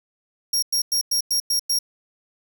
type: tone bursts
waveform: sawtooth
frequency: 5588 Hz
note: F8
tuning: in tune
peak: -16 dBFS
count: 7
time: 0.53-1.789 s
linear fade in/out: 5 ms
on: 95 ms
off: 99 ms
effects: none